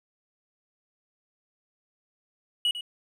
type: tone with echo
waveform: triangle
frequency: 2921 Hz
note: F#7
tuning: 23 cents flat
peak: -20 dBFS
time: 2.65-2.71 s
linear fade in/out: 2 ms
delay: 99 ms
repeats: 1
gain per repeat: -11 dB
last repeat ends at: 2.809 s
effects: none